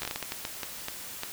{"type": "slowing click train", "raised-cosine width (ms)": 0.2, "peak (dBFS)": -15, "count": 12, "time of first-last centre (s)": [0.02, 1.234], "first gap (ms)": 13, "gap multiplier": 1.39, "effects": ["white hiss -41 dBFS RMS until 1.32 s"]}